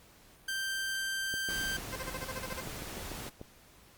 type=tone; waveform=sawtooth; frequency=1568 Hz; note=G6; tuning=in tune; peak=-29 dBFS; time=0.48-1.77 s; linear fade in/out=5 ms
type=click train; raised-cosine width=2 ms; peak=-29 dBFS; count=15; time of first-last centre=1.34-3.414 s; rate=6.75 Hz
type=noise; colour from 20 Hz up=pink; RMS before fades=-42 dBFS; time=1.48-3.3 s; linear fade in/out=20 ms
type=tone bursts; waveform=15% pulse; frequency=520 Hz; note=C5; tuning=11 cents flat; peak=-31 dBFS; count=10; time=1.92-2.609 s; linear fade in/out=10 ms; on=41 ms; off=31 ms
effects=pink hiss -59 dBFS RMS until 3.97 s + Opus 48 kbps